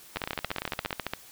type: two click trains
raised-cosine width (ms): 0.3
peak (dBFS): -15 / -13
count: 14 / 15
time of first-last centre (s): 0.16-0.907 / 0.17-1.136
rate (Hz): 17.4 / 14.5
effects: white hiss -51 dBFS RMS until 1.31 s